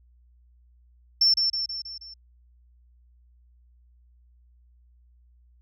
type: tone with echo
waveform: sine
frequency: 5390 Hz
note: E8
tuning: 38 cents sharp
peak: -15 dBFS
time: 1.21-1.34 s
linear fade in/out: 5 ms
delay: 160 ms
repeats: 5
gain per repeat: -5 dB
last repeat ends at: 2.14 s
effects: tanh soft clip ceiling -12 dBFS + added 60 Hz sine -55 dBFS peak until 5.61 s